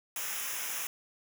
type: noise with comb filter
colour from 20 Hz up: white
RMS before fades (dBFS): -36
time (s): 0.16-0.87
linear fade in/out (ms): 2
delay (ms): 0.23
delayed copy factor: -0.8
effects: none